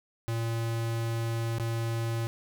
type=tone with dropouts; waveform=square; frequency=114.9 Hz; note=A#2; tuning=25 cents flat; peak=-29 dBFS; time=0.28-2.27 s; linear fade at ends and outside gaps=0 ms; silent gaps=1.584-1.598 s; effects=none